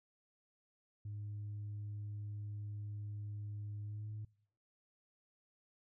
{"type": "tone with pitch glide", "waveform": "sine", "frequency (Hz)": [103.83, 106.75], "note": ["G#2", "G#2"], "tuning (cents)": [0, 48], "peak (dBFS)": -40, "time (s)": [1.05, 4.25], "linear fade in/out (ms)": 5, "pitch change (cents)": 48, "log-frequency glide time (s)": [3.83, 4.09], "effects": ["noise-tail reverb RT60 0.7 s tail -25 dB re dry", "tanh soft clip ceiling -39 dBFS"]}